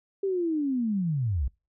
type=linear sweep; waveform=sine; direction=down; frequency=398.4 to 55.5 Hz; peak=-24 dBFS; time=0.23-1.48 s; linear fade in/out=5 ms; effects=noise-tail reverb RT60 0.3 s tail -26 dB re dry